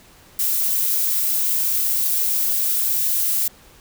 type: noise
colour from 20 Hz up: violet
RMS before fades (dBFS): -20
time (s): 0.39-3.48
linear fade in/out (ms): 5
effects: pink hiss -49 dBFS RMS until 3.8 s